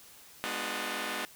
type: chord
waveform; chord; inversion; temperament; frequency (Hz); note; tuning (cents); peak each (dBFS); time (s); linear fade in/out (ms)
5% pulse; G# diminished seventh; none; just; 207.7 / 249.2 / 299 / 358.8; G#3 / B3 / D4 / F4; 0 / +16 / +31 / +47; -28; 0.44-1.25; 0
effects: white hiss -54 dBFS RMS until 1.35 s